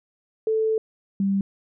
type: tone pair in turn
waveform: sine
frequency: 440 / 196.39 Hz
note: A4 / G3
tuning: 0 / +3 cents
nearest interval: octave + major second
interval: 1397 cents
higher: first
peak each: -19 dBFS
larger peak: neither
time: 0.47-0.78 / 1.2-1.41 s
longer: first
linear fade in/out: 2 ms
effects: none